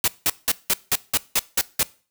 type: noise bursts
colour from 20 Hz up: white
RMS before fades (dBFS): -19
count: 9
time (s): 0.04-1.831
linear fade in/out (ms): 2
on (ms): 39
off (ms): 180
effects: noise-tail reverb RT60 0.4 s tail -21 dB re dry